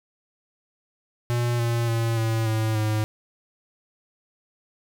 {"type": "tone with pitch steps", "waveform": "square", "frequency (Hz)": [120, 117.46, 114.98, 112.55, 110.17, 107.84], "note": ["B2", "A#2", "A#2", "A2", "A2", "A2"], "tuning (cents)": [-49, 14, -23, 40, 3, -34], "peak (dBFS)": -22, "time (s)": [1.3, 3.04], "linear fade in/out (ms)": 0, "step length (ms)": 290, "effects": []}